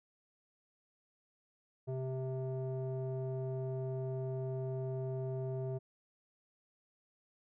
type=tone with low-pass filter; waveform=square; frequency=130.81 Hz; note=C3; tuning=in tune; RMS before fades=-38 dBFS; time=1.87-5.79 s; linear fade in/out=20 ms; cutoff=540 Hz; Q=5.5; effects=none